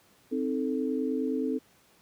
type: chord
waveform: sine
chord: A diminished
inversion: first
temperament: equal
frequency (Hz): 261.6 / 311.1 / 440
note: C4 / Eb4 / A4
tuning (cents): 0 / 0 / 0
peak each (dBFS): -29 / -33 / -32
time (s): 0.31-1.59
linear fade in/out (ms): 20
effects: pink hiss -62 dBFS RMS until 2.01 s + high-pass 100 Hz 12 dB/octave